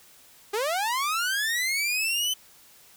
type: linear sweep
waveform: sawtooth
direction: up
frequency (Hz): 392 to 3068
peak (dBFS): -21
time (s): 0.53-2.34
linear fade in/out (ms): 10
effects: white hiss -54 dBFS RMS until 2.96 s